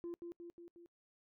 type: tone with echo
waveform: sine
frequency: 343.7 Hz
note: F4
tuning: 28 cents flat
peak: -39 dBFS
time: 0.04-0.14 s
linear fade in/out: 0 ms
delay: 180 ms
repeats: 4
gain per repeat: -4 dB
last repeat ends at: 0.86 s
effects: noise-tail reverb RT60 0.1 s tail -26 dB re dry + tanh soft clip ceiling -39 dBFS